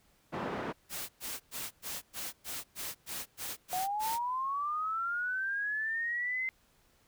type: band-pass noise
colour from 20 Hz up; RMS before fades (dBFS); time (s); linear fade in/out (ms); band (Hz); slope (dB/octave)
pink; -37; 0.32-0.73; 20; 210 to 1500; 12
type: noise bursts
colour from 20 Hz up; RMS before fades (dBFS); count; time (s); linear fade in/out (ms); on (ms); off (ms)
white; -39; 11; 0.89-4.19; 50; 200; 110
type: linear sweep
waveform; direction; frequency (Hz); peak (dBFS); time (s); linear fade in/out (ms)
sine; up; 721 to 2078; -31; 3.73-6.49; 0
effects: pink hiss -68 dBFS RMS until 7.07 s